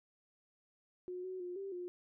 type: tone with pitch steps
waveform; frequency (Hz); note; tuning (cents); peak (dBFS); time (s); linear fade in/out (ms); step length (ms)
sine; 362.1 / 372.2 / 356.6 / 391.5 / 356.3; F#4 / F#4 / F4 / G4 / F4; -37 / +10 / +36 / -2 / +35; -40; 1.08-1.88; 0; 160
effects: none